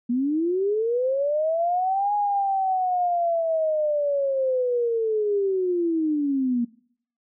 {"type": "linear two-way sweep", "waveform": "sine", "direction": "up then down", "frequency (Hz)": [233.1, 830.6, 233.1], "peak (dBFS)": -20, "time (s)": [0.09, 6.65], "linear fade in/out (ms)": 10, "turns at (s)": 2.14, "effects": ["noise-tail reverb RT60 0.6 s tail -21 dB re dry"]}